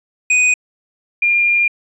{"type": "tone pair in turn", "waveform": ["square", "sine"], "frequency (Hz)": [2489, 2404], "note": ["D#7", "D7"], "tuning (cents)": [0, 40], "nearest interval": "minor second", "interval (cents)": 60, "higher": "first", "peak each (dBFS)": -11, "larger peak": "neither", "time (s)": [[0.3, 0.54], [1.22, 1.68]], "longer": "second", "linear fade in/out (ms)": 5, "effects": ["resampled to 24000 Hz"]}